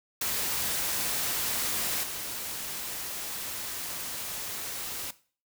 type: noise with level steps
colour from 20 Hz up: white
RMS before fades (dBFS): -30 / -36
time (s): 0.21-5.11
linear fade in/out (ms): 5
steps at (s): 2.03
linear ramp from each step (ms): 5
effects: noise-tail reverb RT60 0.4 s tail -17 dB re dry